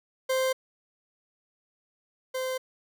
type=tone pair in turn; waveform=40% pulse; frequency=522 / 517.5 Hz; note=C5 / C5; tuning=-4 / -19 cents; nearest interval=unison; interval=15 cents; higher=first; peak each=-23 / -28 dBFS; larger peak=first; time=0.29-0.53 / 2.34-2.58 s; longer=neither; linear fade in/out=10 ms; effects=none